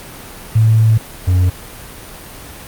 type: tone pair in turn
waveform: sine / triangle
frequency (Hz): 111 / 90.87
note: A2 / F#2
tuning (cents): +16 / -31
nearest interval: minor third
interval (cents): 347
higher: first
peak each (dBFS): -7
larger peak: neither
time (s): 0.55-0.98 / 1.27-1.5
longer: first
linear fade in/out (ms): 10
effects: pink hiss -33 dBFS RMS until 2.67 s + Opus 32 kbps